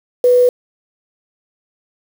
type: tone with quantisation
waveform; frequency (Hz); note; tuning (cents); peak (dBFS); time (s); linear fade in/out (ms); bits
sine; 493.9; B4; 0; -7; 0.24-0.49; 2; 5
effects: none